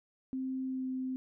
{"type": "tone with pitch glide", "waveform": "sine", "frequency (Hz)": [261.6, 259], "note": ["C4", "C4"], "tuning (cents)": [0, -17], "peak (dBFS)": -33, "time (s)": [0.33, 1.16], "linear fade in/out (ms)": 0, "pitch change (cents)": -17, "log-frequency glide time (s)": [0.65, 0.87], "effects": []}